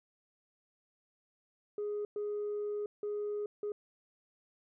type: tone bursts at uneven times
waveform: sine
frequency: 415.3 Hz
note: G#4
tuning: in tune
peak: -32 dBFS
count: 4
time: 1.78-2.05 / 2.16-2.86 / 3.03-3.46 / 3.63-3.72 s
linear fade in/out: 2 ms
effects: tanh soft clip ceiling -31 dBFS